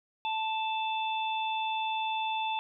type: harmonic tone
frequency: 880 Hz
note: A5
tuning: in tune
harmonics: 1 / 3 / 4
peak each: -30 / -37 / -38 dBFS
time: 0.25-2.59 s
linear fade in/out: 0 ms
effects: none